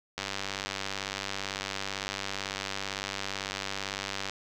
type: click train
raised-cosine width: 0.2 ms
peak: -15 dBFS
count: 404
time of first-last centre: 0.18-4.296 s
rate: 97.9 Hz
effects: none